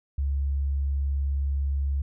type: tone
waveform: sine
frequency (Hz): 69.5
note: C#2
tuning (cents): +5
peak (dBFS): -23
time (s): 0.18-2.02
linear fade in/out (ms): 5
effects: none